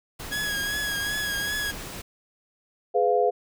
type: noise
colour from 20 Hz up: pink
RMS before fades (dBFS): -37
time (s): 0.19-2.02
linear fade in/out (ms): 10
type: tone with vibrato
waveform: sawtooth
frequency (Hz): 1661.2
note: G#6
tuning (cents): 0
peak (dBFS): -23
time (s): 0.31-1.72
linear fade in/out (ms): 20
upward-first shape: triangle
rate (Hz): 2.6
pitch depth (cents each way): 44
type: chord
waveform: sine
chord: F diminished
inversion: first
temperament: just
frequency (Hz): 419.1 / 502.9 / 698.5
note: Ab4 / Cb5 / F5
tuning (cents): +16 / +31 / 0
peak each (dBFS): -23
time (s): 2.94-3.31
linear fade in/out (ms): 20
effects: none